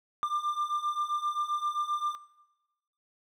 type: beating tone pair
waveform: triangle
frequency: 1189 / 1196.6 Hz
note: D6 / D6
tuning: +21 / +32 cents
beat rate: 7.6 Hz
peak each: -29 / -29 dBFS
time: 0.23-2.15 s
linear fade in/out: 0 ms
effects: noise-tail reverb RT60 1.0 s tail -17 dB re dry